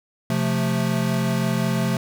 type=chord; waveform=square; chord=F major; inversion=second; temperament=equal; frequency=130.81 / 174.61 / 220 Hz; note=C3 / F3 / A3; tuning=0 / 0 / 0 cents; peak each=-25 dBFS; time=0.3-1.97 s; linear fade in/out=2 ms; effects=none